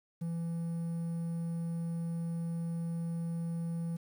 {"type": "tone with quantisation", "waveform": "triangle", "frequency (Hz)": 167.5, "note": "E3", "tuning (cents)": 28, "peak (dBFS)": -31, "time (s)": [0.21, 3.97], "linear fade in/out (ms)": 10, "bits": 10, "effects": []}